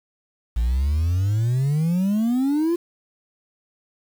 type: exponential sweep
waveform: sine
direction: up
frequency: 55 to 351.4 Hz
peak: -15 dBFS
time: 0.56-2.76 s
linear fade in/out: 10 ms
effects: tanh soft clip ceiling -17 dBFS + 7-bit